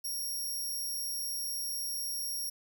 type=tone; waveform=10% pulse; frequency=5588 Hz; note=F8; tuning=in tune; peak=-28 dBFS; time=0.04-2.5 s; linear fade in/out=10 ms; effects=none